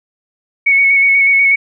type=tone with vibrato; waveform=sine; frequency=2217 Hz; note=C#7; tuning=in tune; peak=-7 dBFS; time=0.66-1.56 s; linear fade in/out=10 ms; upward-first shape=square; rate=8.2 Hz; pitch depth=16 cents each way; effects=none